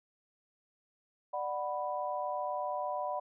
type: chord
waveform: sine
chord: B minor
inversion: first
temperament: just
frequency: 592.7 / 740.8 / 987.8 Hz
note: D5 / F#5 / B5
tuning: +16 / +2 / 0 cents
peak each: -37 / -37 / -37 dBFS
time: 1.33-3.2 s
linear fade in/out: 10 ms
effects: none